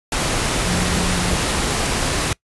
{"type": "tone in noise", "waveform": "sine", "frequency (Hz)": 178.5, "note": "F3", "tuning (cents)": 38, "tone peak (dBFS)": -23, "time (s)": [0.66, 1.36], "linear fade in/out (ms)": 2, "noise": "pink", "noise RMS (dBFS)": -20, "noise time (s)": [0.12, 2.33], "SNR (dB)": -6, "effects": ["noise-tail reverb RT60 0.1 s tail -23 dB re dry", "resampled to 24000 Hz"]}